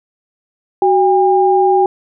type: tone pair together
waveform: sine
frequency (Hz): 374.9 / 804.5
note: F#4 / G5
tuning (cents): +23 / +45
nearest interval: octave + minor second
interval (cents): 1322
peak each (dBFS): -11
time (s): 0.82-1.86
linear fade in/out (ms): 2
effects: none